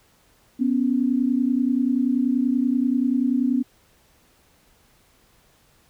sine tone pair together, 246.9 / 277.3 Hz, B3 / C#4, 0 / +1 cents, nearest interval major second, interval 201 cents, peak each -20 / -22 dBFS, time 0.59-3.63 s, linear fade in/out 20 ms, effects pink hiss -59 dBFS RMS until 5.89 s

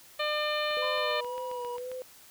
harmonic tone, 600 Hz, D5, 37 cents sharp, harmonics 1 / 2 / 3 / 4 / 5 / 6 / 7, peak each -31 / -34 / -36 / -37 / -38 / -39 / -39 dBFS, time 0.19-1.21 s, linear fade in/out 10 ms
click train, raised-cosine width 0.3 ms, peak -30 dBFS, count 10, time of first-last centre 0.71-1.916 s, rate 7.46 Hz
sine tone with vibrato, 497.3 Hz, B4, 12 cents sharp, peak -35 dBFS, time 0.77-2.02 s, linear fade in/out 0 ms, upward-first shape sine, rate 1.9 Hz, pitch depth 48 cents each way
triangle tone with pitch glide, 1015 to 968.6 Hz, B5 to B5, +47 to -34 cents, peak -35 dBFS, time 0.82-1.77 s, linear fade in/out 5 ms, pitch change -81 cents, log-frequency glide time 0.96-1.24 s
effects white hiss -54 dBFS RMS until 2.3 s

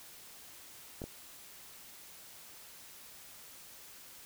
clicks, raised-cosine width 2 ms, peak -27 dBFS, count 2, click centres 1.018 / 1.04 s, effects white hiss -53 dBFS RMS until 4.25 s

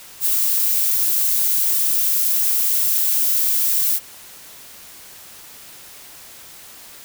violet noise, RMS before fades -18 dBFS, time 0.2-4 s, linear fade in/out 50 ms, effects white hiss -41 dBFS RMS until 7.04 s

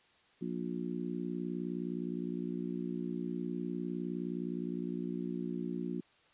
harmonic tone, 59.6 Hz, A#1, 39 cents sharp, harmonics 3 / 4 / 5 / 6, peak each -39 / -40 / -41 / -42 dBFS, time 0.41-6.01 s, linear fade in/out 10 ms, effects white hiss -66 dBFS RMS until 6.33 s + resampled to 8000 Hz

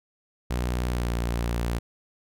sawtooth tone with pitch glide, 61 to 58.68 Hz, B1 to A#1, -21 to +12 cents, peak -21 dBFS, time 0.5-1.79 s, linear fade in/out 10 ms, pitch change -67 cents, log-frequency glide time 0.9-1.11 s, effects none

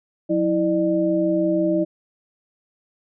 sine tone cluster, 181 / 326.1 / 600 Hz, F#3 / E4 / D5, -38 / -19 / +37 cents, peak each -26 / -19 / -22 dBFS, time 0.29-1.85 s, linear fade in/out 20 ms, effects none

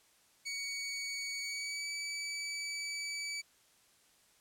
20% pulse tone with pitch glide, 2244 to 2295 Hz, C#7 to D7, +21 to -40 cents, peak -32 dBFS, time 0.45-3.42 s, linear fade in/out 20 ms, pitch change +39 cents, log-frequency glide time 1.41-1.89 s, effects white hiss -67 dBFS RMS until 4.4 s + low-pass 11000 Hz 12 dB/octave

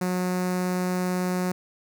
sawtooth tone with notch filter, 181.8 Hz, F#3, 30 cents flat, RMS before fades -26 dBFS, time 0.01-1.52 s, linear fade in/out 5 ms, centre 3200 Hz, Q 1.4, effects none

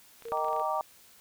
clicks, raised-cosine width 0.3 ms, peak -33 dBFS, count 10, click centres 0.223 / 0.254 / 0.285 / 0.321 / 0.373 / 0.446 / 0.484 / 0.53 / 0.564 / 0.597 s
sine tone, 462.8 Hz, A#4, 13 cents flat, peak -37 dBFS, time 0.25-0.62 s, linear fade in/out 5 ms
sine chord, Eb major seventh, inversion none, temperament just, 622.3 / 777.8 / 933.4 / 1166.7 Hz, Eb5 / G5 / Bb5 / D6, 0 / -14 / +2 / -12 cents, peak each -33 dBFS, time 0.32-0.81 s, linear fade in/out 0 ms
effects white hiss -57 dBFS RMS until 1.2 s

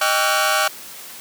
sawtooth tone cluster, 620 / 790 / 1132 / 1371 / 1484 Hz, D#5 / G5 / C#6 / F6 / F#6, -6 / +13 / +36 / -32 / +5 cents, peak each -19 dBFS, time 0.01-0.68 s, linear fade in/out 5 ms, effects white hiss -37 dBFS RMS until 1.2 s + high-pass 150 Hz 12 dB/octave

